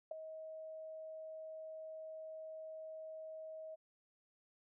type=tone with ADSR envelope; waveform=sine; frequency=634 Hz; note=D#5; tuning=32 cents sharp; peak=-36 dBFS; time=0.11-3.76 s; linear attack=5 ms; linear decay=9 ms; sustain=-10 dB; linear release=21 ms; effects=none